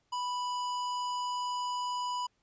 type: tone with notch filter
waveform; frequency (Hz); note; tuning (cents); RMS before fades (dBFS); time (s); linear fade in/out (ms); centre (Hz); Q
square; 987.8; B5; 0; -34; 0.12-2.27; 10; 2100; 1.7
effects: pink hiss -75 dBFS RMS until 2.42 s + resampled to 16000 Hz